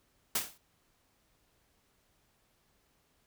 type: noise with exponential decay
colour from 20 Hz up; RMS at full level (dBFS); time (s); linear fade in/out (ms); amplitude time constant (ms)
white; -27; 0.35-0.58; 5; 50
effects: pink hiss -72 dBFS RMS until 3.26 s